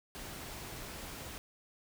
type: noise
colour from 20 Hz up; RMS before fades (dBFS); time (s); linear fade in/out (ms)
pink; -45; 0.15-1.38; 0
effects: none